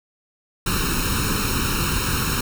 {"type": "noise with comb filter", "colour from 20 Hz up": "pink", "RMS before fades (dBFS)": -22, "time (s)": [0.66, 2.41], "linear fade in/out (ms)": 5, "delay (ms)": 0.74, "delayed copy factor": 0.95, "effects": []}